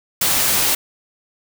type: noise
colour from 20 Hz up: white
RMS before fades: -17 dBFS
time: 0.21-0.75 s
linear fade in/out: 5 ms
effects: none